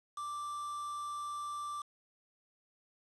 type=tone with quantisation; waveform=triangle; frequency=1174.7 Hz; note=D6; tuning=in tune; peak=-36 dBFS; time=0.17-1.82 s; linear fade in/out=5 ms; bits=8; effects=resampled to 22050 Hz